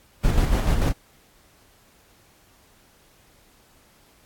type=noise with tremolo; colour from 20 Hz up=brown; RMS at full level=-18 dBFS; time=0.23-0.93 s; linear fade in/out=20 ms; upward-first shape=square; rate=6.8 Hz; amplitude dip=40%; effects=pink hiss -57 dBFS RMS until 4.25 s + AAC 64 kbps